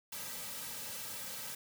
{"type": "noise with comb filter", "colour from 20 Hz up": "white", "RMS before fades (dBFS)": -43, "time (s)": [0.12, 1.55], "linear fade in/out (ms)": 5, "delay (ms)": 2.8, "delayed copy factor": -1, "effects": []}